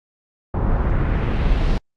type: noise with low-pass filter sweep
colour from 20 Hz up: brown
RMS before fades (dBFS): -18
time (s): 0.54-1.78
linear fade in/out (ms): 2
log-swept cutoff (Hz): 970 to 4700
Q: 1.3
effects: Opus 48 kbps